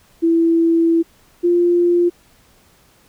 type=tone pair in turn; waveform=sine; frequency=331.9 / 348.5 Hz; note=E4 / F4; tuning=+12 / -4 cents; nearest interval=minor second; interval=84 cents; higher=second; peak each=-11 dBFS; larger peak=neither; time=0.22-1.03 / 1.43-2.1 s; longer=first; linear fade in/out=20 ms; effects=pink hiss -53 dBFS RMS until 3.08 s